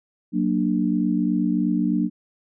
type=chord; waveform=sine; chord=Gb augmented; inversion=none; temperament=equal with one note detuned; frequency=185 / 233.1 / 296.2 Hz; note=Gb3 / Bb3 / D4; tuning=0 / 0 / +15 cents; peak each=-23 dBFS; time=0.32-2.1 s; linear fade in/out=50 ms; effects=none